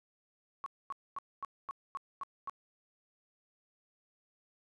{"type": "tone bursts", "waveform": "sine", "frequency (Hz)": 1108.7, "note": "C#6", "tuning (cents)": 0, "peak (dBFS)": -36, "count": 8, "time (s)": [0.64, 2.496], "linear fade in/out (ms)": 0, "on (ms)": 22, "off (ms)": 240, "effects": ["resampled to 24000 Hz"]}